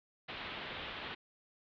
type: low-pass noise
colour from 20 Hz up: white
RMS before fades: -44 dBFS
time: 0.28-1.15 s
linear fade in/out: 10 ms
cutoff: 3700 Hz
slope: 48 dB/octave
effects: none